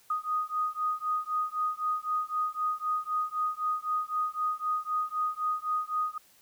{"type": "beating tone pair", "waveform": "sine", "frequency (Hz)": [1241, 1244.9], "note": ["D#6", "D#6"], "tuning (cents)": [-5, 1], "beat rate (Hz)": 3.9, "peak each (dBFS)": -31, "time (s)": [0.1, 6.18], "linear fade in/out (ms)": 5, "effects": ["white hiss -61 dBFS RMS until 6.41 s"]}